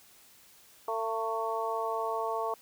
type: harmonic tone with a mistuned harmonic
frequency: 224.9 Hz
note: A3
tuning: 38 cents sharp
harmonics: 2 / 3 / 4 / 5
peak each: -35 / -35 / -35 / -35 dBFS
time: 0.88-2.54 s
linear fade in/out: 2 ms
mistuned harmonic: 5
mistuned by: -21 cents
effects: white hiss -58 dBFS RMS until 2.61 s